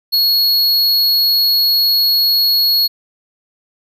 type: tone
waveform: square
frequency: 4333 Hz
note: C#8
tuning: 40 cents flat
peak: -11 dBFS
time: 0.12-2.88 s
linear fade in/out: 20 ms
effects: none